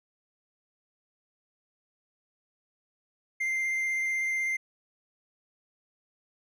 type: tone with vibrato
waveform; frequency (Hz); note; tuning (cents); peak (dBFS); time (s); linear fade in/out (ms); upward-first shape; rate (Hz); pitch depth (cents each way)
triangle; 2093; C7; 0; -25; 3.4-4.57; 10; square; 16; 8
effects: none